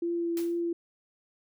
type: tone with vibrato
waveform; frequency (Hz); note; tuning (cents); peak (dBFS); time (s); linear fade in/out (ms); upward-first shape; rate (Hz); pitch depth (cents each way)
sine; 340; F4; -46; -27; 0.02-0.73; 5; triangle; 2.3; 16
type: noise with exponential decay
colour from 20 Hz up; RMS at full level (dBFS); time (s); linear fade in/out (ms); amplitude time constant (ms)
white; -39; 0.37-0.61; 1; 52
effects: none